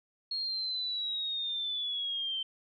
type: linear sweep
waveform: sine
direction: down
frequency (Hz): 4283 to 3100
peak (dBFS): -31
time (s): 0.31-2.43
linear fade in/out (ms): 5
effects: MP3 64 kbps